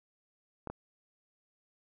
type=clicks; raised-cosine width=1 ms; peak=-25 dBFS; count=2; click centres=0.673 / 0.7 s; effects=none